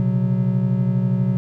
triangle chord, B suspended second, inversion none, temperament equal with one note detuned, 123.47 / 135.82 / 185 Hz, B2 / C#3 / F#3, 0 / -35 / 0 cents, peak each -18 / -22 / -18 dBFS, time 0-1.37 s, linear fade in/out 0 ms, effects none

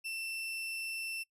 35% pulse tone, 2678 Hz, E7, 27 cents sharp, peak -35 dBFS, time 0.04-1.24 s, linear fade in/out 20 ms, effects noise-tail reverb RT60 0.1 s tail -26 dB re dry + resampled to 32000 Hz

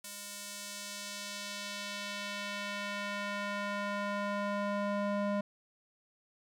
square tone with band-pass filter sweep, 203.4 Hz, G#3, 36 cents flat, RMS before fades -37 dBFS, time 0.04-5.41 s, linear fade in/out 5 ms, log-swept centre 10000 to 590 Hz, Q 0.83, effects none

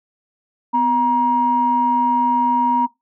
sine tone pair together, 251.1 / 948 Hz, B3 / A#5, +29 / +29 cents, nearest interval octave + major seventh, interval 2300 cents, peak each -21 / -13 dBFS, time 0.73-2.87 s, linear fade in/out 20 ms, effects noise-tail reverb RT60 0.2 s tail -22 dB re dry + tanh soft clip ceiling -6 dBFS

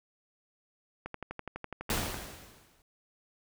click train, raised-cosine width 0.5 ms, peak -23 dBFS, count 14, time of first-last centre 1.06-2.143 s, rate 12 Hz
pink noise with exponential decay, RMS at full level -29 dBFS, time 1.9-2.82 s, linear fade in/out 1 ms, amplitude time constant 200 ms
effects none

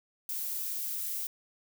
violet noise, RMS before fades -35 dBFS, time 0.29-1.27 s, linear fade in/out 2 ms, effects none

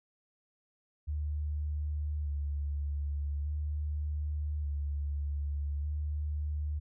sine tone with vibrato, 73.42 Hz, D2, in tune, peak -31 dBFS, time 1.07-6.8 s, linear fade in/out 20 ms, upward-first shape square, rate 0.42 Hz, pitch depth 29 cents each way, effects none

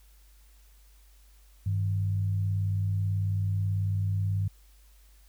sine tone pair together, 99.3 / 157.63 Hz, G2 / D#3, +23 / +23 cents, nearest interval minor sixth, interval 800 cents, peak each -25 / -37 dBFS, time 1.66-4.48 s, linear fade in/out 5 ms, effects added 50 Hz sine -54 dBFS peak until 5.28 s + white hiss -64 dBFS RMS until 5.28 s

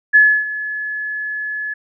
sine tone with ADSR envelope, 1709 Hz, G#6, 49 cents sharp, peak -5 dBFS, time 0.13-1.74 s, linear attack 24 ms, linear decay 290 ms, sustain -16 dB, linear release 10 ms, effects none

